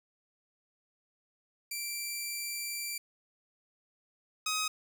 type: tone pair in turn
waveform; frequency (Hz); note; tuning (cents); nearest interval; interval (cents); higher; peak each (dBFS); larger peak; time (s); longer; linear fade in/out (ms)
10% pulse; 2349 / 1261.3; D7 / D#6; 0 / +23; major seventh; 1077; first; -26 / -22; second; 1.71-2.98 / 4.46-4.68; first; 5
effects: none